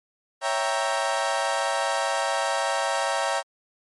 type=chord; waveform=30% pulse; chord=C# diminished seventh; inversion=none; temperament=equal; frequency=554.4 / 659.3 / 784 / 932.3 Hz; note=C#5 / E5 / G5 / Bb5; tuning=0 / 0 / 0 / 0 cents; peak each=-26 dBFS; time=0.41-3.43 s; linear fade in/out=50 ms; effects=MP3 48 kbps